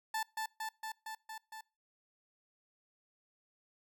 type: tone with echo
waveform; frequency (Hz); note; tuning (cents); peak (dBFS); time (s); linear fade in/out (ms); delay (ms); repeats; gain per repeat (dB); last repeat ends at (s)
30% pulse; 880; A5; 0; -31; 0.14-0.23; 5; 230; 6; -2; 1.61
effects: noise-tail reverb RT60 0.3 s tail -24 dB re dry